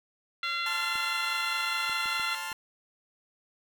5% pulse tone with tremolo, 554.4 Hz, C#5, in tune, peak -35 dBFS, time 0.43-2.53 s, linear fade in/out 5 ms, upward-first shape triangle, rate 3.7 Hz, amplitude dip 45%
harmonic tone, 686 Hz, F5, 31 cents flat, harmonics 2 / 3 / 4 / 5 / 6, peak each -33 / -35 / -36 / -37 / -38 dBFS, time 0.43-2.35 s, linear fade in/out 2 ms
20% pulse chord, F major, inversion first, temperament equal, 880 / 1046.5 / 1396.9 Hz, A5 / C6 / F6, 0 / 0 / 0 cents, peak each -33 / -35 / -33 dBFS, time 0.66-2.53 s, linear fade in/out 2 ms
clicks, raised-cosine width 2 ms, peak -36 dBFS, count 5, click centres 0.956 / 1.896 / 2.058 / 2.197 / 2.518 s
effects none

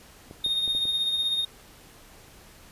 clicks, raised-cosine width 2 ms, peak -28 dBFS, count 5, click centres 0.311 / 0.463 / 0.678 / 0.75 / 0.854 s
triangle tone with tremolo, 3694 Hz, A#7, 16 cents flat, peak -20 dBFS, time 0.44-1.45 s, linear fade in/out 5 ms, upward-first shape triangle, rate 16 Hz, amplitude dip 50%
effects pink hiss -51 dBFS RMS until 2.71 s + resampled to 32000 Hz

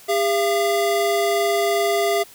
square tone pair together, 403.5 / 680 Hz, G#4 / F5, -50 / -46 cents, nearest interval major sixth, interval 904 cents, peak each -21 dBFS, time 0.08-2.24 s, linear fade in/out 20 ms, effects white hiss -46 dBFS RMS until 2.34 s

